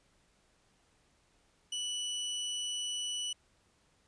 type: tone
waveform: sawtooth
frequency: 2960 Hz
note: F#7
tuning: in tune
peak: -31 dBFS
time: 1.72-3.33 s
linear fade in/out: 5 ms
effects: pink hiss -70 dBFS RMS until 4.07 s + resampled to 22050 Hz